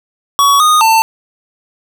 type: tone with pitch steps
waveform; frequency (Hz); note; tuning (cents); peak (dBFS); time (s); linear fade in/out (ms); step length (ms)
square; 1125 / 1236 / 893; C#6 / D#6 / A5; +25 / -12 / +25; -7; 0.39-1.02; 0; 210
effects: none